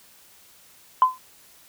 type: tone with exponential decay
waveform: sine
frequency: 1024 Hz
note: C6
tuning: 38 cents flat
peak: -8 dBFS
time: 1.02-1.18 s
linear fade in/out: 1 ms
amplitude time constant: 34 ms
effects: tanh soft clip ceiling -4 dBFS + white hiss -53 dBFS RMS until 1.68 s